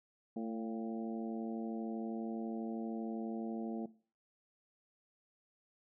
harmonic tone with a mistuned harmonic, 112.4 Hz, A2, 37 cents sharp, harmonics 2 / 3 / 4 / 5 / 6 / 7, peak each -38 / -44 / -47 / -52 / -50 / -54 dBFS, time 0.36-3.86 s, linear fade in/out 5 ms, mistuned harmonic 6, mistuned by +48 cents, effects noise-tail reverb RT60 0.4 s tail -18 dB re dry

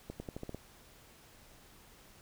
accelerating click train, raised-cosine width 2 ms, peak -27 dBFS, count 7, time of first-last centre 0.1-0.546 s, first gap 100 ms, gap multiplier 0.88, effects pink hiss -59 dBFS RMS until 2.21 s

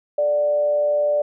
sine tone with frequency modulation, 589 Hz, D5, 5 cents sharp, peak -16 dBFS, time 0.18-1.22 s, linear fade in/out 5 ms, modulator 155 Hz, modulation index 0.23, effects none

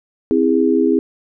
sine chord, C augmented, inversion none, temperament just, 261.6 / 327 / 408.8 Hz, C4 / E4 / G#4, 0 / -14 / -27 cents, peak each -16 dBFS, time 0.31-0.99 s, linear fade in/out 0 ms, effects none

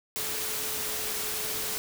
sine tone in noise, 431.7 Hz, A4, 33 cents flat, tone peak -43 dBFS, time 0.16-1.78 s, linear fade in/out 0 ms, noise white, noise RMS -32 dBFS, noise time 0.16-1.78 s, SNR -14 dB, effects none

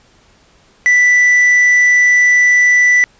triangle tone with quantisation, 1975.5 Hz, B6, in tune, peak -5 dBFS, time 0.86-3.04 s, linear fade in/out 0 ms, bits 5, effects pink hiss -50 dBFS RMS until 3.19 s + resampled to 16000 Hz

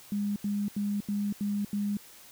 sine tone bursts, 204.2 Hz, G#3, 29 cents flat, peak -27 dBFS, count 6, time 0.12-1.97 s, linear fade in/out 2 ms, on 240 ms, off 82 ms, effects white hiss -52 dBFS RMS until 2.31 s

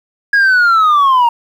sine linear sweep, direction down, 1661.2 to 922 Hz, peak -4 dBFS, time 0.33-1.29 s, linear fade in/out 5 ms, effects tanh soft clip ceiling -6 dBFS + 7-bit

